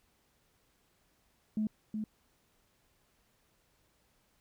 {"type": "tone with echo", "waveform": "sine", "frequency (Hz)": 215.1, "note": "A3", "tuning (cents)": -39, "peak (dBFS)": -28, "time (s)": [1.57, 1.67], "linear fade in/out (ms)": 2, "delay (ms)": 370, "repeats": 1, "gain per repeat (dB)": -5, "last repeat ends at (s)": 2.04, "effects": ["tanh soft clip ceiling -24 dBFS", "pink hiss -72 dBFS RMS until 4.4 s"]}